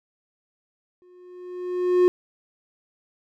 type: tone with exponential growth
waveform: triangle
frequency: 360 Hz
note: F#4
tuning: 47 cents flat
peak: -10 dBFS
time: 1.02-2.08 s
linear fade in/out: 0 ms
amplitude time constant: 230 ms
effects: none